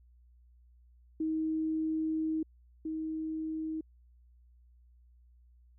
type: tone pair in turn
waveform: sine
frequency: 316.3 / 316.3 Hz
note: D#4 / D#4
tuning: +29 / +29 cents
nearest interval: unison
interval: 0 cents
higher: neither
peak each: -29 / -33 dBFS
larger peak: first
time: 1.2-2.43 / 2.85-3.81 s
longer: first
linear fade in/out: 5 ms
effects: added 60 Hz sine -58 dBFS peak until 5.78 s